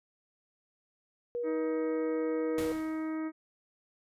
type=tone; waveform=sine; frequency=480 Hz; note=B4; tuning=49 cents flat; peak=-31 dBFS; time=1.35-2.72 s; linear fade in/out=0 ms
type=harmonic tone; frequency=315.6 Hz; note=D#4; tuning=25 cents sharp; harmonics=1 / 2 / 3 / 4 / 5 / 6 / 7; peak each=-32 / -46 / -50 / -47 / -54 / -52 / -53 dBFS; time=1.43-3.32 s; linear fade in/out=50 ms
type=noise with exponential decay; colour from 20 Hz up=pink; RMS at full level=-39 dBFS; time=2.58-3.18 s; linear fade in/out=2 ms; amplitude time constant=130 ms
effects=resampled to 32000 Hz